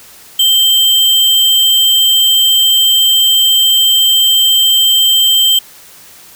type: tone with sample-and-hold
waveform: sine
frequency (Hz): 3136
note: G7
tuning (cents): 0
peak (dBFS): -6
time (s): 0.39-5.59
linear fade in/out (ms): 5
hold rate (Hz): 11025
effects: white hiss -38 dBFS RMS until 6.35 s